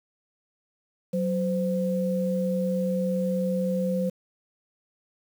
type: tone pair together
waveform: sine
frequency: 185.7 / 515.6 Hz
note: F#3 / C5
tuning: +7 / -26 cents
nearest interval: octave + tritone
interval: 1767 cents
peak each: -25 / -27 dBFS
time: 1.13-4.1 s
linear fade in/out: 10 ms
effects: 8-bit